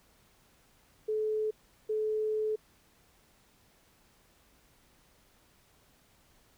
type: tone bursts at uneven times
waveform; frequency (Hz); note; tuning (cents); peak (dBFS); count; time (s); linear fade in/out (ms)
sine; 431.4; A4; -34; -28; 2; 1.08-1.51 / 1.89-2.56; 10
effects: pink hiss -65 dBFS RMS until 6.57 s